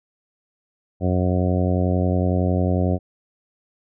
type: harmonic tone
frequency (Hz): 91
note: F#2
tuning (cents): -28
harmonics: 1 / 2 / 3 / 4 / 5 / 6 / 7 / 8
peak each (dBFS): -20 / -23 / -26 / -29 / -31 / -29 / -30 / -33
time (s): 1-2.99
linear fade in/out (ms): 50
effects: none